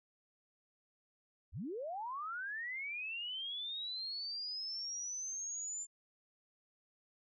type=linear sweep; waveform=sine; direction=up; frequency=49 to 7210 Hz; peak=-39 dBFS; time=1.52-5.87 s; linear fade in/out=50 ms; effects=none